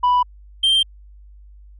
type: tone pair in turn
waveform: sine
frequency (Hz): 987.8 / 3158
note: B5 / G7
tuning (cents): 0 / +12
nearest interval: octave + minor sixth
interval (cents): 2012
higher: second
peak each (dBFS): -10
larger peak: neither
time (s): 0.03-0.23 / 0.63-0.83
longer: neither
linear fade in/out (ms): 10
effects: tanh soft clip ceiling -12 dBFS + added 50 Hz sine -41 dBFS peak until 1.79 s